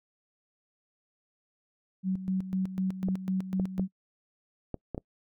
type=tone with tremolo; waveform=sine; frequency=188.2 Hz; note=F#3; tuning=30 cents sharp; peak=-25 dBFS; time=2.03-3.88 s; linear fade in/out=50 ms; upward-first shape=square; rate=4 Hz; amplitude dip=70%
type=clicks; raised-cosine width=2 ms; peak=-20 dBFS; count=6; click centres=3.086 / 3.598 / 3.796 / 4.743 / 4.947 / 4.979 s
effects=noise-tail reverb RT60 0.1 s tail -26 dB re dry + MP3 96 kbps